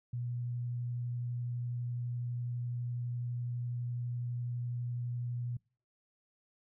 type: tone with vibrato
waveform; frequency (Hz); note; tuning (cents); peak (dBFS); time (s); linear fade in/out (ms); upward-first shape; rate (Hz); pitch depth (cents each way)
sine; 121.3; B2; -31; -34; 0.13-5.57; 5; sine; 12; 8
effects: noise-tail reverb RT60 0.4 s tail -26 dB re dry